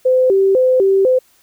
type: tone with vibrato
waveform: sine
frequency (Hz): 445.8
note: A4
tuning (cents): +23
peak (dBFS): -9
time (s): 0.05-1.19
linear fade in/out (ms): 10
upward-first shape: square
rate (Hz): 2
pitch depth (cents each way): 240
effects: white hiss -54 dBFS RMS until 1.42 s